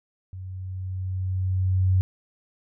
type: tone with level ramp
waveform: sine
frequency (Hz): 93.3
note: F#2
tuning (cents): +15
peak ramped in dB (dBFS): -34 to -16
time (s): 0.33-2.01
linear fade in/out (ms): 0
effects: none